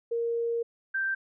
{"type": "tone pair in turn", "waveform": "sine", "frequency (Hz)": [466.2, 1568.1], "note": ["A#4", "G6"], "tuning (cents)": [0, 0], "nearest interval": "octave + major sixth", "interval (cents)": 2100, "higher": "second", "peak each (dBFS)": -26, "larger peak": "neither", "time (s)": [[0.11, 0.63], [0.94, 1.15]], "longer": "first", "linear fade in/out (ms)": 10, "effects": []}